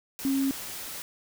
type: tone in noise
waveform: sine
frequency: 271.6 Hz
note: C#4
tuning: 35 cents flat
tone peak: -23 dBFS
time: 0.25-0.51 s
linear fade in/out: 0 ms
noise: white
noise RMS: -38 dBFS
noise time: 0.19-1.02 s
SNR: +12 dB
effects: none

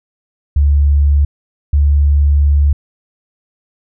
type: tone pair in turn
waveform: sine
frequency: 71.8 / 72.08 Hz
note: D2 / D2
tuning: -39 / -32 cents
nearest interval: unison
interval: 7 cents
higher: second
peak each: -7 dBFS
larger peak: neither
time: 0.56-1.25 / 1.73-2.73 s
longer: second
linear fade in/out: 5 ms
effects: none

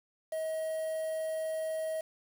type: tone with quantisation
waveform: triangle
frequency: 636 Hz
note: D#5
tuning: 38 cents sharp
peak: -30 dBFS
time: 0.32-2.01 s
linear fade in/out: 5 ms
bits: 8
effects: none

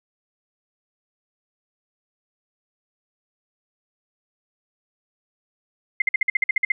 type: tone bursts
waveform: sine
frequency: 2093 Hz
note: C7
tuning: in tune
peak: -15 dBFS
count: 11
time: 6-6.72 s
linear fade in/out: 5 ms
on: 20 ms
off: 50 ms
effects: none

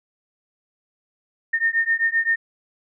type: beating tone pair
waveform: sine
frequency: 1822 / 1829.7 Hz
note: A#6 / A#6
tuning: -40 / -33 cents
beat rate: 7.7 Hz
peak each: -21 dBFS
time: 1.53-2.36 s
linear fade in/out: 10 ms
effects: none

